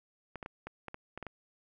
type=clicks; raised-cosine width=0.5 ms; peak=-26 dBFS; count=9; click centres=0.357 / 0.428 / 0.461 / 0.67 / 0.883 / 0.944 / 1.176 / 1.227 / 1.267 s; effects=none